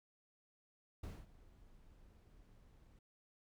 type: noise with ADSR envelope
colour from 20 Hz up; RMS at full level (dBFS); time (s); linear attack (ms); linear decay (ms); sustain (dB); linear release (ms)
brown; -44; 1.03-2.99; 7; 220; -19; 3
effects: none